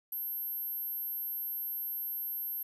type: tone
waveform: sine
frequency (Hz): 12740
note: G9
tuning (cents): +27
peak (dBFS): -34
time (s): 0.12-2.63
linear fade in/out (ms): 5
effects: none